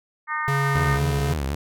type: harmonic tone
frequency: 305.4 Hz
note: D#4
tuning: 32 cents flat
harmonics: 3 / 4 / 5 / 6 / 7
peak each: -31 / -27 / -34 / -28 / -36 dBFS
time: 0.27-1 s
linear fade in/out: 50 ms
type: tone with pitch glide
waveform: square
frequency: 139.6 to 140.65 Hz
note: C#3 to C#3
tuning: +13 to +26 cents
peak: -22 dBFS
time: 0.48-1.33 s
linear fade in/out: 0 ms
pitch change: +13 cents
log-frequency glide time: 0.75-1.21 s
type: tone with vibrato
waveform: sawtooth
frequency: 73.42 Hz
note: D2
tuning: in tune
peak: -20 dBFS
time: 0.75-1.55 s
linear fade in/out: 5 ms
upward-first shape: triangle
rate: 3.9 Hz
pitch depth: 200 cents each way
effects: none